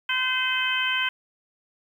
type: harmonic tone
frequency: 514 Hz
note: C5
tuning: 31 cents flat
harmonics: 2 / 3 / 4 / 5 / 6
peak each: -32 / -27 / -31 / -28 / -27 dBFS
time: 0.09-1.09 s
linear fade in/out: 5 ms
effects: 9-bit